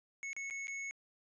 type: tone with dropouts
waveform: square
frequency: 2200 Hz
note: C#7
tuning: 14 cents flat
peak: -40 dBFS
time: 0.23-0.91 s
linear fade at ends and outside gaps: 0 ms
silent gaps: 0.331-0.365 / 0.5-0.508 / 0.671-0.681 s
effects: resampled to 22050 Hz + 12-bit